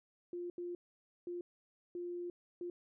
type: tone bursts at uneven times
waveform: sine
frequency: 350.8 Hz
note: F4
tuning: 8 cents sharp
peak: -39 dBFS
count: 5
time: 0.33-0.5 / 0.58-0.75 / 1.27-1.41 / 1.95-2.3 / 2.61-2.7 s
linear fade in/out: 2 ms
effects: none